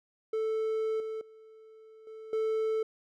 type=tone with level steps; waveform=triangle; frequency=440 Hz; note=A4; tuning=in tune; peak=-26 / -32 / -49 / -41 / -25 dBFS; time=0.33-2.83 s; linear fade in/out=5 ms; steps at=1 / 1.21 / 2.07 / 2.33 s; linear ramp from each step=2 ms; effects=none